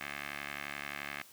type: tone with band-pass filter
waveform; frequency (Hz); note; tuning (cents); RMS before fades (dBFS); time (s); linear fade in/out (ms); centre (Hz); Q
15% pulse; 71.5; D2; -46; -42; 0.01-1.22; 0; 2100; 2.3
effects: white hiss -57 dBFS RMS until 1.32 s